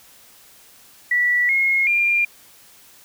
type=tone with pitch steps; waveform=sine; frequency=1950 / 2158 / 2397 Hz; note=B6 / C#7 / D7; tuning=-23 / -47 / +35 cents; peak=-15 dBFS; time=1.11-2.25 s; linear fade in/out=5 ms; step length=380 ms; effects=white hiss -49 dBFS RMS until 3.04 s